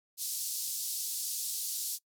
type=band-pass noise; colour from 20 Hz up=white; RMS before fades=-36 dBFS; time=0.17-1.99 s; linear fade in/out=50 ms; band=4300 to 14000 Hz; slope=24 dB/octave; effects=noise-tail reverb RT60 0.1 s tail -23 dB re dry